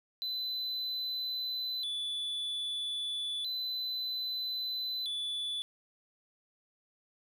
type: tone with vibrato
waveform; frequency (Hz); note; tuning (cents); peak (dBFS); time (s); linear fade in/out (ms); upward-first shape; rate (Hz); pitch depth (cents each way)
triangle; 3729; A#7; 0; -32; 0.22-5.62; 0; square; 0.31; 130
effects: none